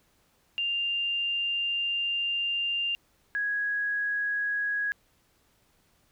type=tone pair in turn; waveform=sine; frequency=2794 / 1661.3 Hz; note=F7 / G#6; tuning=0 / 0 cents; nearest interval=major sixth; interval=900 cents; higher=first; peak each=-26 / -26 dBFS; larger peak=neither; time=0.58-2.95 / 3.35-4.92 s; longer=first; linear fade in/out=0 ms; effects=pink hiss -67 dBFS RMS until 6.11 s